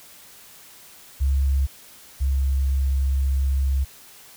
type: tone pair in turn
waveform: sine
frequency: 68.2 / 67.61 Hz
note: C#2 / C#2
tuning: -28 / -43 cents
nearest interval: unison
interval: 15 cents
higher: first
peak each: -17 / -18 dBFS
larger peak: first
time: 1.2-1.67 / 2.2-3.85 s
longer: second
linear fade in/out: 20 ms
effects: white hiss -47 dBFS RMS until 4.36 s